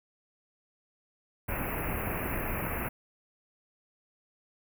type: band-stop noise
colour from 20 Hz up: pink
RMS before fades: -33 dBFS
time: 1.48-2.89 s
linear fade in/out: 10 ms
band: 2700 to 11000 Hz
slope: 96 dB/octave
effects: none